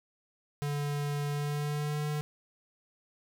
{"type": "tone with pitch glide", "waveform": "square", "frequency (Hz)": [145, 149.42], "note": ["D3", "D3"], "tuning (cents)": [-22, 30], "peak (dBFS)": -31, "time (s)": [0.62, 2.21], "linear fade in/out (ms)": 0, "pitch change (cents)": 52, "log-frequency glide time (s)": [1.29, 2.03], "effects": []}